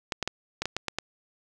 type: clicks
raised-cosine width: 0.2 ms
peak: -11 dBFS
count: 8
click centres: 0.122 / 0.227 / 0.276 / 0.62 / 0.656 / 0.766 / 0.883 / 0.986 s
effects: none